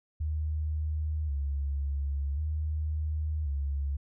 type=tone with vibrato; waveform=sine; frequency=73.42 Hz; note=D2; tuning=in tune; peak=-28 dBFS; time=0.2-3.97 s; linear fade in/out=10 ms; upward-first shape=square; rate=0.46 Hz; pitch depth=80 cents each way; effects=none